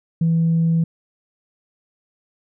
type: tone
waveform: sine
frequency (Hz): 164.81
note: E3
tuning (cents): 0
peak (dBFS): -13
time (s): 0.21-0.84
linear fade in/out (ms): 5
effects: tanh soft clip ceiling -11 dBFS